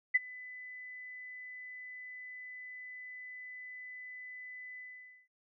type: tone with ADSR envelope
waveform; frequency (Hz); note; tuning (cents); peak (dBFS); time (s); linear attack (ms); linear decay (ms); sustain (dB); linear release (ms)
sine; 2003; B6; +24; -21; 0.14-5.28; 15; 24; -24; 500
effects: noise-tail reverb RT60 0.1 s tail -18 dB re dry